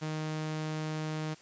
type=tone; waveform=sawtooth; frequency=155.56 Hz; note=D#3; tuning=in tune; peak=-29 dBFS; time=0.01-1.35 s; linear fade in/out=20 ms; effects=white hiss -56 dBFS RMS until 1.41 s + resampled to 16000 Hz